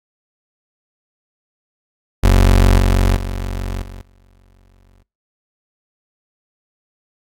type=tone with level steps; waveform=30% pulse; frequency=46.25 Hz; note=F#1; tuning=in tune; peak=-5 / -8 / -18 / -28 / -46 dBFS; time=2.23-5.03 s; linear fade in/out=10 ms; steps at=2.78 / 3.16 / 3.82 / 4.01 s; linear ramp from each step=5 ms; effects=noise-tail reverb RT60 0.3 s tail -25 dB re dry + AAC 64 kbps